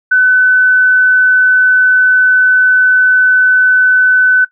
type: tone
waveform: sine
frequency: 1507 Hz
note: F#6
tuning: 31 cents sharp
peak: -5 dBFS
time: 0.11-4.45 s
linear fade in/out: 10 ms
effects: noise-tail reverb RT60 0.1 s tail -18 dB re dry